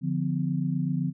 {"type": "chord", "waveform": "sine", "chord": "B diminished", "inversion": "first", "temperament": "equal with one note detuned", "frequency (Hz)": [146.83, 174.61, 252.7], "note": ["D3", "F3", "B3"], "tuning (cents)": [0, 0, 40], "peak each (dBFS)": [-28, -28, -31], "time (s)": [0.01, 1.13], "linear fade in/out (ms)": 50, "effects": []}